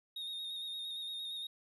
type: tone with vibrato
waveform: triangle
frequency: 3710 Hz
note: A#7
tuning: 9 cents flat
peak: -38 dBFS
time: 0.16-1.47 s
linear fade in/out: 5 ms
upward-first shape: square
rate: 8.7 Hz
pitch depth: 24 cents each way
effects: none